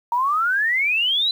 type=exponential sweep; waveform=sine; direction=up; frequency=926 to 4047 Hz; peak=-17 dBFS; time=0.12-1.31 s; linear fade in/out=2 ms; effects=8-bit